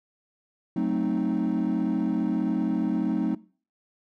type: chord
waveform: triangle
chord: F# diminished seventh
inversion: none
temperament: equal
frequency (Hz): 185 / 220 / 261.6 / 311.1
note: F#3 / A3 / C4 / Eb4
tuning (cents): 0 / 0 / 0 / 0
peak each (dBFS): -26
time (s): 0.76-3.35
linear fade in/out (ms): 5
effects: noise-tail reverb RT60 0.4 s tail -21 dB re dry + tanh soft clip ceiling -16 dBFS